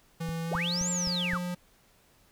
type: tone with pitch glide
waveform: square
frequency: 165 to 177.87 Hz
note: E3 to F3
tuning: +2 to +32 cents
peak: -32 dBFS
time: 0.2-1.55 s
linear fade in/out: 10 ms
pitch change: +130 cents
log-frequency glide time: 0.44-0.8 s
type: click train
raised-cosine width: 5 ms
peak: -26 dBFS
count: 5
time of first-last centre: 0.29-1.334 s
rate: 3.83 Hz
type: linear two-way sweep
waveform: sine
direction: up then down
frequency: 258.8 to 7530 to 982 Hz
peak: -29 dBFS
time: 0.51-1.38 s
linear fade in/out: 10 ms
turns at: 0.9 s
effects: pink hiss -63 dBFS RMS until 2.31 s